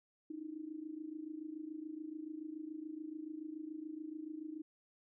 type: tone with amplitude modulation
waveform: sine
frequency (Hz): 311.1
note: D#4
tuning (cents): 0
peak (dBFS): -39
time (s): 0.3-4.62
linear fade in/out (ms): 5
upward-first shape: sine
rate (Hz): 27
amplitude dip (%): 80
effects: none

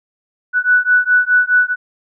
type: beating tone pair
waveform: sine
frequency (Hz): 1480 / 1484.8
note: F#6 / F#6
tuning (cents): 0 / +6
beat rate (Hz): 4.8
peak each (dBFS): -13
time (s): 0.53-1.76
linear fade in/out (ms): 50
effects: none

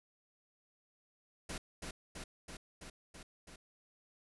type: noise with echo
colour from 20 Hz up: pink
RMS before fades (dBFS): -42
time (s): 1.49-1.58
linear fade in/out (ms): 5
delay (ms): 330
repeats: 6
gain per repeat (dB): -2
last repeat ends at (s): 3.56
effects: resampled to 24000 Hz

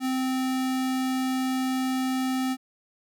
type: tone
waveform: square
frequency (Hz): 259.7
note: C4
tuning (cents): -13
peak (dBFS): -25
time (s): 0-2.57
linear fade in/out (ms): 50
effects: none

